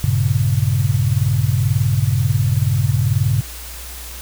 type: chord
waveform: sine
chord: G diminished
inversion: none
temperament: equal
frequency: 98 / 116.54 / 138.59 Hz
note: G2 / Bb2 / Db3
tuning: 0 / 0 / 0 cents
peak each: -18 dBFS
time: 0.04-3.41 s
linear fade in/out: 0 ms
effects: added 60 Hz sine -33 dBFS peak until 4.21 s + white hiss -34 dBFS RMS until 4.21 s